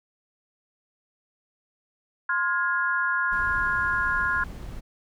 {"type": "chord", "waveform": "sine", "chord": "F minor", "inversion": "second", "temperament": "equal with one note detuned", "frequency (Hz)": [1046.5, 1418.1, 1661.2], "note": ["C6", "F6", "Ab6"], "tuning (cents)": [0, 26, 0], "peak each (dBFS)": [-28, -25, -27], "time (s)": [2.29, 4.44], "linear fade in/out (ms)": 5}
{"type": "noise", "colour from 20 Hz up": "brown", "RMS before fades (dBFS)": -37, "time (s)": [3.31, 4.81], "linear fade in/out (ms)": 20}
{"effects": []}